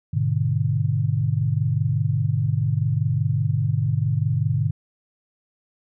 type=chord; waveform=sine; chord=G# diminished; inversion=none; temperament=just; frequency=103.83 / 124.59 / 149.51 Hz; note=G#2 / B2 / D3; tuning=0 / +16 / +31 cents; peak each=-23 dBFS; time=0.13-4.71 s; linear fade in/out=10 ms; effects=none